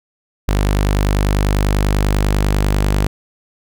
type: tone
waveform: sawtooth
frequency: 50.1 Hz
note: G1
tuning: 38 cents sharp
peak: -9 dBFS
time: 0.48-3.07 s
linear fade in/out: 5 ms
effects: none